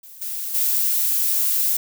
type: noise with level steps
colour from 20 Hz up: violet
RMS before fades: -42 / -28 / -20 dBFS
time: 0.03-1.77 s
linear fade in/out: 5 ms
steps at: 0.21 / 0.54 s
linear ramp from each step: 10 ms
effects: none